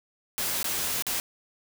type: noise with dropouts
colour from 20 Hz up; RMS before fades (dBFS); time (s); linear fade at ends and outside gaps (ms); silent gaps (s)
white; -29; 0.38-1.2; 0; 0.629-0.643 / 1.023-1.067
effects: none